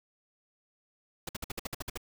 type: noise bursts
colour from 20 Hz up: pink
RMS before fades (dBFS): -36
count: 10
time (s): 1.27-1.975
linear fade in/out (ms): 5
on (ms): 21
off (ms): 55
effects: none